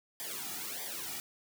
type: noise with flanger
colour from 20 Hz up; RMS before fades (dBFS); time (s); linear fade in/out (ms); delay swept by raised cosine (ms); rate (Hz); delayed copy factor
white; -40; 0.2-1.2; 0; 0.73 to 1.93; 1.6; -1
effects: none